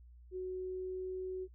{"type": "tone with pitch glide", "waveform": "sine", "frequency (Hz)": [370, 372.4], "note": ["F#4", "F#4"], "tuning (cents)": [0, 11], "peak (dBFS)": -37, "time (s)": [0.31, 1.48], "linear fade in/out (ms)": 50, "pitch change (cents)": 11, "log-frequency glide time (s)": [0.45, 1.2], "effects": ["noise-tail reverb RT60 0.1 s tail -23 dB re dry", "added 60 Hz sine -54 dBFS peak until 1.54 s"]}